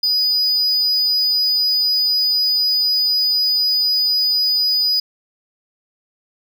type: tone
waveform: triangle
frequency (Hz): 4952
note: D#8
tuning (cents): -9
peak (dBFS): -13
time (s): 0.03-5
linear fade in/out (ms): 5
effects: none